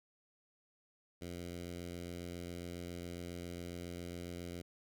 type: tone with notch filter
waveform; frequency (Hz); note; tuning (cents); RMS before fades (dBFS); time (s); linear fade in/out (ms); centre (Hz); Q
10% pulse; 87.31; F2; 0; -45; 1.21-4.62; 10; 1100; 1.1
effects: none